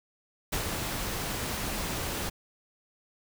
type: noise with ADSR envelope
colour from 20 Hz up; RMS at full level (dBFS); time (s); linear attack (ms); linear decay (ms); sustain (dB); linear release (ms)
pink; -29; 0.52-2.3; 11; 95; -4; 17
effects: none